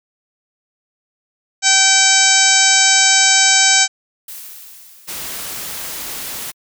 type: harmonic tone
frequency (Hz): 772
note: G5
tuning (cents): -27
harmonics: 1 / 2 / 3 / 4 / 5 / 6 / 7 / 8 / 9 / 10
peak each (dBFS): -21 / -18 / -19 / -21 / -20 / -21 / -19 / -16 / -19 / -17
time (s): 1.62-3.88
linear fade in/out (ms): 50
type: noise with exponential decay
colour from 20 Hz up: blue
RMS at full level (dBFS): -31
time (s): 4.28-6.54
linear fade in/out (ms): 5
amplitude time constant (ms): 490
type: noise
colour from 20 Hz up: white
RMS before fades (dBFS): -27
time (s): 5.07-6.52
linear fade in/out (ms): 20
effects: none